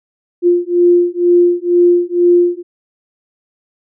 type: beating tone pair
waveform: sine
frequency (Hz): 349.7 / 351.8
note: F4 / F4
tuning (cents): +2 / +13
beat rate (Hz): 2.1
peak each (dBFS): -11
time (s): 0.42-2.63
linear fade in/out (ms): 50
effects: none